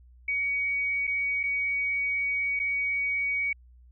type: tone with dropouts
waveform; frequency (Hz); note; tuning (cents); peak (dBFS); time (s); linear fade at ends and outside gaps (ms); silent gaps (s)
sine; 2252; C#7; +27; -25; 0.28-3.53; 5; 1.07-1.075 / 1.432-1.436 / 2.593-2.598
effects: added 61 Hz sine -51 dBFS peak until 3.91 s